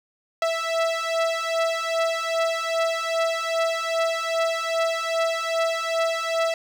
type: beating tone pair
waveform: sawtooth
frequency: 658 / 660.5 Hz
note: E5 / E5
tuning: -3 / +3 cents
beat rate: 2.5 Hz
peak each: -21 dBFS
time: 0.42-6.54 s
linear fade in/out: 2 ms
effects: low-pass 6000 Hz 12 dB/octave + 8-bit